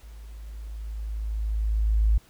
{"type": "tone with level ramp", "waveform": "sine", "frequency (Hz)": 53.6, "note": "A1", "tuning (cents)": -45, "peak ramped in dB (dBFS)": [-41, -16], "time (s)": [0.03, 2.18], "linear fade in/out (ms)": 5, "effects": ["pink hiss -57 dBFS RMS until 2.29 s"]}